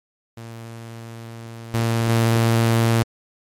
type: tone with level steps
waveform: sawtooth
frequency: 114.9 Hz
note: A#2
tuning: 25 cents flat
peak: -30 / -14 / -11 dBFS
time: 0.37-3.03 s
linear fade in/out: 5 ms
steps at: 1.74 / 2.09 s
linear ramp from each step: 2 ms
effects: MP3 64 kbps